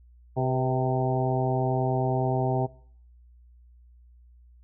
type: harmonic tone with a mistuned harmonic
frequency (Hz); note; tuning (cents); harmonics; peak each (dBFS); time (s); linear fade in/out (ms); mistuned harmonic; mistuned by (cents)
129.5; C3; -17; 1 / 2 / 3 / 4 / 5 / 6 / 7; -26 / -33 / -30 / -36 / -31 / -31 / -36; 0.36-2.67; 20; 4; -61
effects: noise-tail reverb RT60 0.6 s tail -22 dB re dry + added 60 Hz sine -51 dBFS peak until 4.63 s